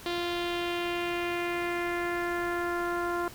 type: tone with low-pass filter sweep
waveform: sawtooth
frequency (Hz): 347.9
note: F4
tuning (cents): -7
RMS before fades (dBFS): -31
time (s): 0.06-3.28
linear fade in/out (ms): 0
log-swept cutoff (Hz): 3800 to 1300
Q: 2.7
effects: pink hiss -47 dBFS RMS until 3.34 s